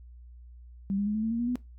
sine tone with pitch steps, 196.1 / 202.7 / 209.4 / 216.5 / 223.7 / 231.2 / 238.9 / 246.9 Hz, G3 / G#3 / G#3 / A3 / A3 / A#3 / A#3 / B3, +1 / -42 / +15 / -28 / +29 / -14 / +43 / 0 cents, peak -26 dBFS, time 0.9-1.556 s, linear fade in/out 0 ms, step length 82 ms, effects noise-tail reverb RT60 0.2 s tail -19 dB re dry + added 60 Hz sine -46 dBFS peak until 1.78 s

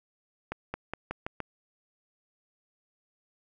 accelerating click train, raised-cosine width 0.5 ms, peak -18 dBFS, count 6, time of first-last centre 0.52-1.403 s, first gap 220 ms, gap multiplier 0.89, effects none

